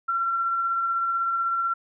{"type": "tone with tremolo", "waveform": "sine", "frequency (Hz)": 1361, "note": "F6", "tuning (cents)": -45, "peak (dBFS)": -21, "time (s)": [0.08, 1.74], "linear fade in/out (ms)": 10, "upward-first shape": "sine", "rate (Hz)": 16, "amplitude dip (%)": 25, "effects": []}